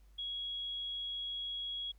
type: tone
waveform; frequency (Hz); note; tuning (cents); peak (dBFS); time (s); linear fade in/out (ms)
sine; 3322; G#7; 0; -37; 0.18-1.92; 10
effects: added 50 Hz sine -58 dBFS peak until 1.98 s + pink hiss -74 dBFS RMS until 1.98 s